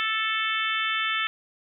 harmonic tone, 440 Hz, A4, in tune, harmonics 3 / 4 / 5 / 6 / 7 / 8, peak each -29 / -30 / -31 / -32 / -32 / -33 dBFS, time 0-1.27 s, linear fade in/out 0 ms, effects none

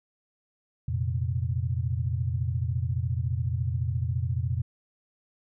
sine chord, F suspended fourth, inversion none, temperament equal, 87.31 / 116.54 / 130.81 Hz, F2 / Bb2 / C3, 0 / 0 / 0 cents, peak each -29 / -29 / -31 dBFS, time 0.88-4.62 s, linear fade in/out 5 ms, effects none

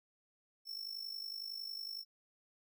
square tone with amplitude modulation, 5400 Hz, E8, 41 cents sharp, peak -39 dBFS, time 0.65-2.05 s, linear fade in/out 50 ms, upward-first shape sine, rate 50.9 Hz, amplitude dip 70%, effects none

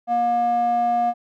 square tone with band-pass filter, 237.9 Hz, A#3, 35 cents sharp, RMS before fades -20 dBFS, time 0.07-1.14 s, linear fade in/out 50 ms, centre 680 Hz, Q 6.1, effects none

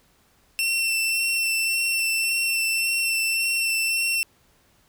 sawtooth tone with vibrato, 2696 Hz, E7, 38 cents sharp, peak -18 dBFS, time 0.59-4.23 s, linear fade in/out 0 ms, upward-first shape sine, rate 1.8 Hz, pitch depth 15 cents each way, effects pink hiss -61 dBFS RMS until 4.88 s

